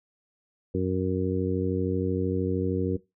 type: harmonic tone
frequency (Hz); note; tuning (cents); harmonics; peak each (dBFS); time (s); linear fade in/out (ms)
93; F#2; +9; 1 / 2 / 3 / 4 / 5; -30 / -30 / -30 / -30 / -30; 0.74-2.97; 10
effects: noise-tail reverb RT60 0.2 s tail -18 dB re dry